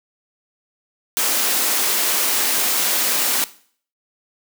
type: high-pass noise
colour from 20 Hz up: white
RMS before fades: -19 dBFS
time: 1.17-3.44 s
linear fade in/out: 0 ms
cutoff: 220 Hz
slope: 24 dB/octave
effects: noise-tail reverb RT60 0.5 s tail -17 dB re dry